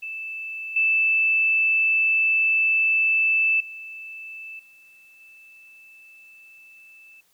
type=tone with level steps; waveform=sine; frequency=2637 Hz; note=E7; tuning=in tune; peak=-30 / -17 / -35 / -49 / -46 dBFS; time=0.02-7.21 s; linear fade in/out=10 ms; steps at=0.76 / 3.6 / 4.59 / 5.2 s; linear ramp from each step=5 ms; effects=white hiss -64 dBFS RMS until 7.33 s